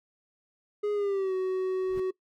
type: tone with pitch glide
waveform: triangle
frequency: 415.3 to 374.3 Hz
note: G#4 to F#4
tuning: 0 to +20 cents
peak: -24 dBFS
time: 0.83-2.11 s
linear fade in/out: 10 ms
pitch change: -180 cents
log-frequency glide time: 0.93-1.34 s
type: noise with exponential growth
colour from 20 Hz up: brown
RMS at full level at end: -37 dBFS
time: 1.8-2 s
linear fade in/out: 5 ms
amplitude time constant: 42 ms
effects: noise-tail reverb RT60 0.1 s tail -20 dB re dry